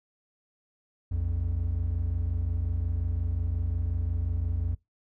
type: tone pair together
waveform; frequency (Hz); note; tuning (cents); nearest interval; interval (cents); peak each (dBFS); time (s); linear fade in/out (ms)
triangle; 60.69 / 86.3; B1 / F2; -30 / -20; tritone; 610; -28 / -25; 1.11-4.75; 10
effects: noise-tail reverb RT60 0.2 s tail -24 dB re dry + tanh soft clip ceiling -18 dBFS